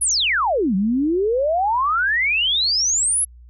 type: exponential two-way sweep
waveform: sine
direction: down then up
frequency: 11290 to 182.6 to 11290 Hz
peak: -16 dBFS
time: 0.01-3.25 s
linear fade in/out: 10 ms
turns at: 0.75 s
effects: added 60 Hz sine -41 dBFS peak until 3.49 s